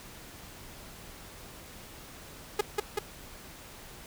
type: tone with echo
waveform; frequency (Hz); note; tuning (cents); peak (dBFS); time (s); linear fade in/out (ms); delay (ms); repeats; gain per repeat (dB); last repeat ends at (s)
sawtooth; 415.3; G#4; 0; -19; 2.59-2.61; 5; 190; 2; -2; 2.99
effects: pink hiss -48 dBFS RMS until 4.06 s